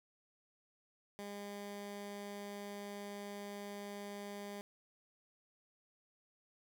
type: tone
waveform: 15% pulse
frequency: 203 Hz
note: G#3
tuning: 39 cents flat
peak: -38 dBFS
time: 1.19-4.61 s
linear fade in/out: 0 ms
effects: none